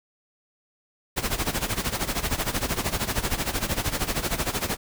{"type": "noise with tremolo", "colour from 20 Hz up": "pink", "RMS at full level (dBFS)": -24, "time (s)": [1.16, 4.77], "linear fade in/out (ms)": 20, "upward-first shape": "sine", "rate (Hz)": 13, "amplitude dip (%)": 80, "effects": []}